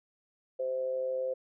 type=tone with amplitude modulation; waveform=sine; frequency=519 Hz; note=C5; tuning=14 cents flat; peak=-27 dBFS; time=0.59-1.34 s; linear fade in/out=10 ms; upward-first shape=sine; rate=132 Hz; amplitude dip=55%; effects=none